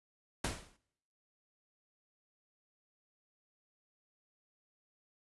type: noise with exponential decay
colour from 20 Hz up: pink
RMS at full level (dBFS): -32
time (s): 0.44-0.77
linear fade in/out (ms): 5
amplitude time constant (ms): 70
effects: noise-tail reverb RT60 0.8 s tail -25 dB re dry + resampled to 24000 Hz